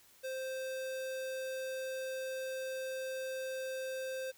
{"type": "tone", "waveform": "square", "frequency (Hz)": 523.3, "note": "C5", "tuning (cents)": 0, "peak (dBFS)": -38, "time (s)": [0.23, 4.32], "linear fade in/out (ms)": 20, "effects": ["white hiss -63 dBFS RMS until 4.37 s"]}